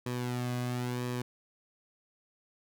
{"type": "tone with flanger", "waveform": "sawtooth", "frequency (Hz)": 123.47, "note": "B2", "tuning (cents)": 0, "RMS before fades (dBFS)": -34, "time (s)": [0.06, 1.22], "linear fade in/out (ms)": 5, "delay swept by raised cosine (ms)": [1.4, 2.21], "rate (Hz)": 0.98, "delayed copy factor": -0.6, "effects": []}